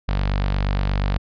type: tone with notch filter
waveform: sawtooth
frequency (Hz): 48.48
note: G1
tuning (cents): -18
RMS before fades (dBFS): -21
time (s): 0.08-1.18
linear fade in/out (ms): 10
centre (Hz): 350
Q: 1.2
effects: resampled to 11025 Hz